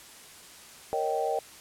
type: chord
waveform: sine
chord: Eb dominant seventh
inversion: second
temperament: equal with one note detuned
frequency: 466.2 / 554.4 / 622.3 / 777.7 Hz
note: Bb4 / Db5 / Eb5 / G5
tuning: 0 / 0 / 0 / -14 cents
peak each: -31 / -34 / -32 / -30 dBFS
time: 0.93-1.39 s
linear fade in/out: 0 ms
effects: white hiss -49 dBFS RMS until 1.6 s + low-pass 11000 Hz 12 dB/octave